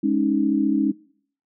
sine chord, Ab suspended fourth, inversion none, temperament just, 207.7 / 276.9 / 311.5 Hz, Ab3 / Db4 / Eb4, 0 / -2 / +2 cents, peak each -23 / -21 / -22 dBFS, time 0.03-0.92 s, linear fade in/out 10 ms, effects noise-tail reverb RT60 0.6 s tail -23 dB re dry

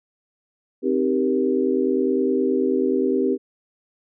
sine chord, C minor seventh, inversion none, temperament equal with one note detuned, 261.6 / 311.1 / 392 / 471.9 Hz, C4 / Eb4 / G4 / Bb4, 0 / 0 / 0 / +21 cents, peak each -22 / -26 / -21 / -26 dBFS, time 0.82-3.38 s, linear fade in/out 50 ms, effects none

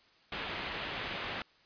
white low-pass noise, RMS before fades -39 dBFS, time 0.32-1.42 s, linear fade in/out 2 ms, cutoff 3300 Hz, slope 24 dB/octave, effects white hiss -64 dBFS RMS until 1.65 s + resampled to 11025 Hz

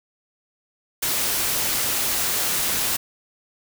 white noise, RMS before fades -23 dBFS, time 1.02-2.97 s, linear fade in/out 10 ms, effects none

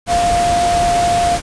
sine tone in noise, 698.5 Hz, F5, in tune, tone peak -12 dBFS, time 0.07-1.39 s, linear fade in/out 50 ms, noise pink, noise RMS -21 dBFS, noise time 0.06-1.42 s, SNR +6 dB, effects resampled to 22050 Hz

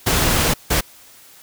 pink noise bursts at uneven times, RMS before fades -17 dBFS, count 2, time 0.06-0.54 / 0.7-0.81 s, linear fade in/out 10 ms, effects white hiss -46 dBFS RMS until 1.42 s

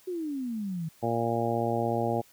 sine exponential sweep, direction down, 375.5 to 155.56 Hz, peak -30 dBFS, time 0.07-0.89 s, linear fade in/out 10 ms
harmonic tone, 116.54 Hz, A#2, in tune, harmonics 1 / 2 / 3 / 4 / 5 / 6 / 7, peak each -33 / -33 / -33 / -33 / -33 / -33 / -33 dBFS, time 1.02-2.22 s, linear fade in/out 20 ms
effects white hiss -59 dBFS RMS until 2.32 s

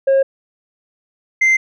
sine tone pair in turn, 541 / 2081 Hz, C#5 / C7, -42 / -10 cents, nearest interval octave + major seventh, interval 2332 cents, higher second, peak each -7 dBFS, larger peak neither, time 0.07-0.23 / 1.41-1.57 s, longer neither, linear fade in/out 10 ms, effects tanh soft clip ceiling -9 dBFS

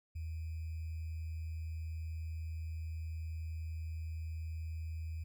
sine tone with sample-and-hold, 80.4 Hz, E2, 43 cents flat, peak -38 dBFS, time 0.15-5.24 s, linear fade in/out 10 ms, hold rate 2450 Hz, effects none

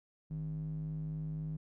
square tone with band-pass filter, 51.9 Hz, G#1, in tune, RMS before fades -39 dBFS, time 0.3-1.57 s, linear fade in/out 10 ms, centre 160 Hz, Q 4.6, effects none

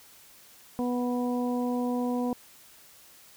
harmonic tone, 245.8 Hz, B3, 8 cents flat, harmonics 1 / 2 / 3 / 4, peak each -27 / -33 / -37 / -39 dBFS, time 0.79-2.33 s, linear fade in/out 0 ms, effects white hiss -54 dBFS RMS until 3.36 s

